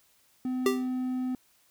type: tone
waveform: triangle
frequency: 254.7 Hz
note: C4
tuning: 46 cents flat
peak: -26 dBFS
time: 0.45-1.35 s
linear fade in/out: 2 ms
type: tone with exponential decay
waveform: square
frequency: 392 Hz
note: G4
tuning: in tune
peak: -20 dBFS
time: 0.66-0.89 s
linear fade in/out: 2 ms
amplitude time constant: 48 ms
effects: white hiss -65 dBFS RMS until 1.7 s